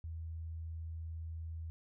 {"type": "tone", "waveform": "sine", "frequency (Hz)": 81.4, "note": "E2", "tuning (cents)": -21, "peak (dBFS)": -40, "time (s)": [0.04, 1.7], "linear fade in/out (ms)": 0, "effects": []}